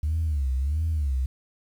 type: tone with vibrato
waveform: sine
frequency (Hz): 72.5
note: D2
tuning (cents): -22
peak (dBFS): -21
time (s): 0.03-1.26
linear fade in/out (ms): 5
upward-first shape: sine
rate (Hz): 1.5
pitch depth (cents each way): 200
effects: tanh soft clip ceiling -19 dBFS + 9-bit